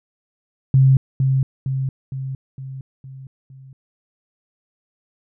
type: tone with echo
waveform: sine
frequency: 133.3 Hz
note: C3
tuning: 33 cents sharp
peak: -9 dBFS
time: 0.74-0.97 s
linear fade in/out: 2 ms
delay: 460 ms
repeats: 6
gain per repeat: -5 dB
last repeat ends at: 3.73 s
effects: none